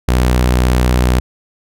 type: tone with vibrato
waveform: sawtooth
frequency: 62 Hz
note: B1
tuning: 7 cents sharp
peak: -6 dBFS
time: 0.08-1.2 s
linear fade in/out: 5 ms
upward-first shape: sine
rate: 16 Hz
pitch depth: 19 cents each way
effects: none